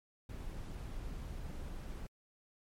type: noise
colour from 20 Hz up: brown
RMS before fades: -43 dBFS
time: 0.29-2.07 s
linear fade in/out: 5 ms
effects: MP3 64 kbps